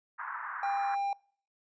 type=band-pass noise; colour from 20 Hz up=pink; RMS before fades=-39 dBFS; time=0.18-0.96 s; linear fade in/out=20 ms; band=950 to 1700 Hz; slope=48 dB/octave
type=tone; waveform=triangle; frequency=798 Hz; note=G5; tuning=31 cents sharp; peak=-27 dBFS; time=0.63-1.13 s; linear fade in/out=2 ms
effects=noise-tail reverb RT60 0.5 s tail -25 dB re dry + resampled to 16000 Hz

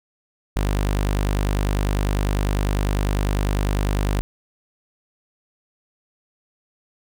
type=tone; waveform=sawtooth; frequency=50 Hz; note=G1; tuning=35 cents sharp; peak=-15 dBFS; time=0.56-4.21 s; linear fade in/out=0 ms; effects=none

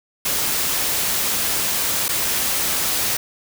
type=noise with dropouts; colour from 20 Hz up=white; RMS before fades=-21 dBFS; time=0.25-3.17 s; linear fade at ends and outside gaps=5 ms; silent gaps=2.083-2.089 s; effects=none

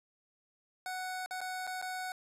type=tone with dropouts; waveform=25% pulse; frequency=741 Hz; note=F#5; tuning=2 cents sharp; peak=-33 dBFS; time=0.86-2.12 s; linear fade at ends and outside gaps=1 ms; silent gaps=1.261-1.309 / 1.406-1.414 / 1.668-1.674 / 1.815-1.824 s; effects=resampled to 32000 Hz

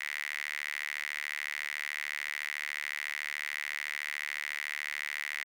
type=tone with high-pass filter; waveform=sawtooth; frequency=73.8 Hz; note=D2; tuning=9 cents sharp; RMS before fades=-37 dBFS; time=0-5.44 s; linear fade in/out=10 ms; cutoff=2000 Hz; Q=7.1; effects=none

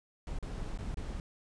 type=noise with dropouts; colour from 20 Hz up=brown; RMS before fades=-38 dBFS; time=0.27-1.2 s; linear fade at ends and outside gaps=1 ms; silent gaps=0.387-0.426 / 0.776-0.787 / 0.944-0.971 s; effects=resampled to 22050 Hz

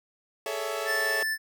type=chord; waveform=sawtooth; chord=A major seventh; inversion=third; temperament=equal with one note detuned; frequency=415.3 / 440 / 562.1 / 659.3 Hz; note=G#4 / A4 / C#5 / E5; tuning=0 / 0 / +24 / 0 cents; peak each=-34 / -31 / -31 / -31 dBFS; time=0.46-1.23 s; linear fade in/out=2 ms
type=tone; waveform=square; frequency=1760 Hz; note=A6; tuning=in tune; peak=-27 dBFS; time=0.85-1.38 s; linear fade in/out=50 ms
effects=none

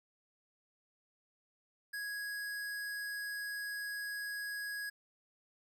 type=tone; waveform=square; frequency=1661.2 Hz; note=G#6; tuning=in tune; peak=-39 dBFS; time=1.93-4.9 s; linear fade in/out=10 ms; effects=none

